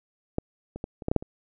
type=clicks; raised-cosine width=2 ms; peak=-12 / -23 / -18 / -25 / -13 / -10 / -7 / -24 dBFS; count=8; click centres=0.384 / 0.76 / 0.841 / 1.022 / 1.084 / 1.115 / 1.163 / 1.225 s; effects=none